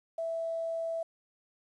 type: tone with quantisation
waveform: sine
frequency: 659.3 Hz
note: E5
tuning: in tune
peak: -31 dBFS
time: 0.18-1.03 s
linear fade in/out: 5 ms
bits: 10
effects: resampled to 24000 Hz